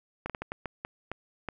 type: slowing click train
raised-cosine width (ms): 0.5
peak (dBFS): -19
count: 9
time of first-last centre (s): 0.26-1.487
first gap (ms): 37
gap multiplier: 1.39
effects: none